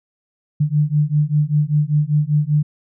sine beating tone pair, 146.83 / 151.93 Hz, D3 / D#3, 0 / -41 cents, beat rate 5.1 Hz, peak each -17 dBFS, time 0.6-2.63 s, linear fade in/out 10 ms, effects none

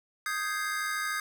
square chord, Ab major seventh, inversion second, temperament equal, 1244.5 / 1568 / 1661.2 / 2093 Hz, Eb6 / G6 / Ab6 / C7, 0 / 0 / 0 / 0 cents, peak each -35 / -36 / -37 / -38 dBFS, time 0.26-1.2 s, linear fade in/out 2 ms, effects none

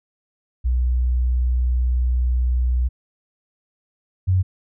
sine tone pair in turn, 61.8 / 92.6 Hz, B1 / F#2, +2 / +2 cents, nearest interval perfect fifth, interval 700 cents, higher second, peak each -16 / -14 dBFS, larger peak second, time 0.64-2.89 / 4.27-4.43 s, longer first, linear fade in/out 20 ms, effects none

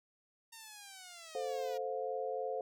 5% pulse linear sweep, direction down, 922 to 470.1 Hz, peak -38 dBFS, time 0.52-1.78 s, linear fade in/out 10 ms
sine chord, F major, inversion first, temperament equal with one note detuned, 440 / 523.3 / 711.1 Hz, A4 / C5 / F5, 0 / 0 / +31 cents, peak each -40 / -38 / -41 dBFS, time 1.35-2.61 s, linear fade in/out 2 ms
effects none

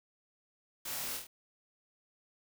white noise with echo, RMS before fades -41 dBFS, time 0.85-1.17 s, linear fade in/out 5 ms, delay 25 ms, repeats 4, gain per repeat -3 dB, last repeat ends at 1.27 s, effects none

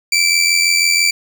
20% pulse tone with amplitude modulation, 2332 Hz, D7, 13 cents flat, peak -4 dBFS, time 0.12-1.11 s, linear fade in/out 5 ms, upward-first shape sine, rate 86.1 Hz, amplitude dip 55%, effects none

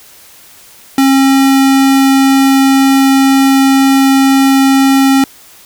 square tone, 270.2 Hz, C#4, 44 cents flat, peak -6 dBFS, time 0.98-5.24 s, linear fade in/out 2 ms, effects white hiss -39 dBFS RMS until 5.65 s

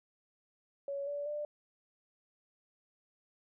sine tone with pitch steps, 560 / 576.4 / 593.3 Hz, C#5 / D5 / D5, +18 / -33 / +18 cents, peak -35 dBFS, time 0.88-1.45 s, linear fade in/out 2 ms, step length 190 ms, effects none

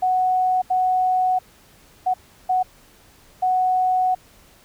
sine tone bursts at uneven times, 740 Hz, F#5, in tune, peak -16 dBFS, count 5, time 0.02-0.62 / 0.7-1.39 / 2.06-2.14 / 2.49-2.63 / 3.42-4.15 s, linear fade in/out 10 ms, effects pink hiss -52 dBFS RMS until 4.64 s

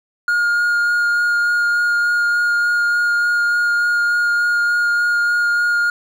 triangle tone with vibrato, 1423 Hz, F6, 32 cents sharp, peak -12 dBFS, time 0.28-5.9 s, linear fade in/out 2 ms, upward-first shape sine, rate 3.4 Hz, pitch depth 9 cents each way, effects none

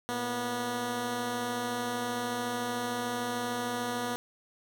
10% pulse tone pair together, 114.8 / 243 Hz, A#2 / B3, -26 / -28 cents, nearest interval octave + minor second, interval 1298 cents, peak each -34 / -23 dBFS, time 0.09-4.16 s, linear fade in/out 0 ms, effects none

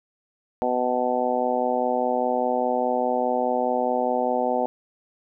harmonic tone, 124.9 Hz, B2, 20 cents sharp, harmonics 2 / 3 / 4 / 5 / 6 / 7, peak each -29 / -32 / -26 / -27 / -26 / -29 dBFS, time 0.62-4.66 s, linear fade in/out 0 ms, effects none

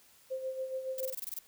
sine tone with tremolo, 523.3 Hz, C5, in tune, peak -32 dBFS, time 0.3-1.14 s, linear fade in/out 20 ms, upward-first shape sine, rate 7.1 Hz, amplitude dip 60%
violet noise bursts, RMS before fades -38 dBFS, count 9, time 0.98-1.389 s, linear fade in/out 2 ms, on 25 ms, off 23 ms
effects white hiss -62 dBFS RMS until 1.47 s

